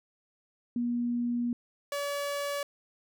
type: tone pair in turn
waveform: sine / sawtooth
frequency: 240 / 570.8 Hz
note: B3 / D5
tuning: -49 / -49 cents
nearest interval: octave + minor third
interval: 1500 cents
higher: second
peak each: -27 dBFS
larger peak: neither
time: 0.76-1.53 / 1.92-2.63 s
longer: first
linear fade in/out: 2 ms
effects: none